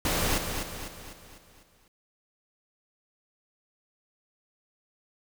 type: noise with echo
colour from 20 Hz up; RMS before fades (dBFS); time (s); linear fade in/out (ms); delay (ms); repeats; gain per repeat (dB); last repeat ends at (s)
pink; -27; 0.05-0.38; 2; 250; 6; -6; 1.88
effects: none